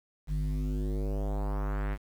square tone with low-pass filter sweep, 50.3 Hz, G1, 45 cents sharp, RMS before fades -31 dBFS, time 0.27-1.98 s, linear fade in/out 50 ms, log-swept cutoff 140 to 2100 Hz, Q 2, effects 9-bit

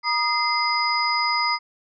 sine tone cluster, 951 / 1230 / 2073 / 4960 Hz, A#5 / D#6 / C7 / D#8, +34 / -20 / -17 / -6 cents, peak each -25 dBFS, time 0.03-1.59 s, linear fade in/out 50 ms, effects none

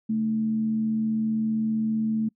sine tone with frequency modulation, 219.9 Hz, A3, 1 cent flat, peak -22 dBFS, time 0.09-2.29 s, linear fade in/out 10 ms, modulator 84.7 Hz, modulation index 0.22, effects noise-tail reverb RT60 0.1 s tail -26 dB re dry

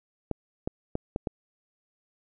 clicks, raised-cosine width 2 ms, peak -15 dBFS, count 5, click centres 0.313 / 0.675 / 0.954 / 1.161 / 1.272 s, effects none

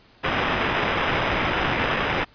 white noise with sample-and-hold, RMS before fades -23 dBFS, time 0.23-2.25 s, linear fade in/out 20 ms, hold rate 4410 Hz, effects pink hiss -54 dBFS RMS until 2.34 s + resampled to 11025 Hz

